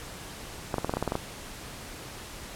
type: clicks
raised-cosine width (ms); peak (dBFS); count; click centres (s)
1; -13; 10; 0.742 / 0.783 / 0.846 / 0.895 / 0.938 / 0.97 / 1.026 / 1.077 / 1.121 / 1.154
effects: pink hiss -42 dBFS RMS until 2.55 s + low-pass 12000 Hz 12 dB/octave